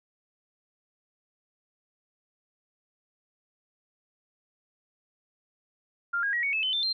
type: tone with pitch steps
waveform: sine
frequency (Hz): 1396.9 / 1632.7 / 1908.2 / 2230 / 2607 / 3047 / 3561 / 4162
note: F6 / G#6 / A#6 / C#7 / E7 / G7 / A7 / C8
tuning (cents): 0 / -30 / +40 / +10 / -20 / -50 / +20 / -10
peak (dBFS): -25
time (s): 6.13-6.93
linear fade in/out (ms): 10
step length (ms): 100
effects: none